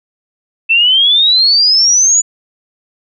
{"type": "exponential sweep", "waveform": "sine", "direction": "up", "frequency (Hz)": [2640, 6990], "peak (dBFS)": -6, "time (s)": [0.69, 2.22], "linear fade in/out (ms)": 20, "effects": []}